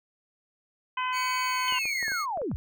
harmonic tone, 508 Hz, B4, 49 cents sharp, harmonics 2 / 3 / 4 / 5 / 6, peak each -28 / -36 / -38 / -36 / -39 dBFS, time 0.97-1.79 s, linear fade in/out 5 ms
20% pulse tone with pitch glide, 2241 to 2168 Hz, C#7 to C#7, +18 to -39 cents, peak -27 dBFS, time 1.12-2.26 s, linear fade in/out 50 ms, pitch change -57 cents, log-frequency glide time 1.42-1.92 s
sine linear sweep, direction down, 3082 to 36.71 Hz, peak -28 dBFS, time 1.68-2.56 s, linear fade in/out 0 ms
clicks, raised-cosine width 1 ms, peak -28 dBFS, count 8, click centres 1.724 / 1.855 / 2.028 / 2.081 / 2.119 / 2.374 / 2.417 / 2.515 s
effects none

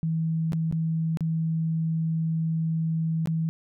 sine tone with dropouts, 161.8 Hz, E3, 32 cents flat, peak -23 dBFS, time 0.03-3.49 s, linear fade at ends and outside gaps 0 ms, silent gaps 0.522-0.532 / 0.713-0.725 / 1.172-1.207 / 3.258-3.273 s, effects none

